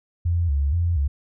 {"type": "tone with vibrato", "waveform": "sine", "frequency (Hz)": 77.78, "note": "D#2", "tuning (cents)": 0, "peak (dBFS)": -18, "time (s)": [0.25, 1.08], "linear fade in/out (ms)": 10, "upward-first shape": "square", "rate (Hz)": 2.1, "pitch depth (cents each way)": 170, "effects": []}